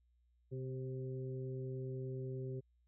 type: harmonic tone with a mistuned harmonic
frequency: 130 Hz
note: C3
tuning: 11 cents flat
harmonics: 1 / 2 / 3 / 4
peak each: -41 / -52 / -45 / -56 dBFS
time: 0.51-2.61 s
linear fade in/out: 20 ms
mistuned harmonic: 4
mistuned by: +22 cents
effects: added 60 Hz sine -70 dBFS peak until 2.87 s